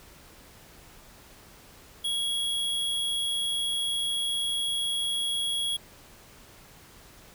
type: tone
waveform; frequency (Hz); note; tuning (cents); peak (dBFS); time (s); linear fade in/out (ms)
square; 3322; G#7; 0; -27; 2.04-5.77; 10
effects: pink hiss -52 dBFS RMS until 7.34 s